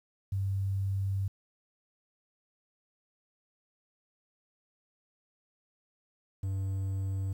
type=tone pair in turn; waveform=sine / triangle; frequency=97.5 / 96.6 Hz; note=G2 / G2; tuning=-9 / -25 cents; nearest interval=unison; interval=16 cents; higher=first; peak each=-28 / -28 dBFS; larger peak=neither; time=0.32-1.28 / 6.43-7.33 s; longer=first; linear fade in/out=5 ms; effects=10-bit